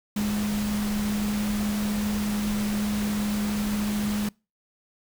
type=tone in noise; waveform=sine; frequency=208.5 Hz; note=G#3; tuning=7 cents sharp; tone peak=-24 dBFS; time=0.16-4.29 s; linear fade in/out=5 ms; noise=pink; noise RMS=-34 dBFS; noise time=0.16-4.29 s; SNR=+7 dB; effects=noise-tail reverb RT60 0.3 s tail -26 dB re dry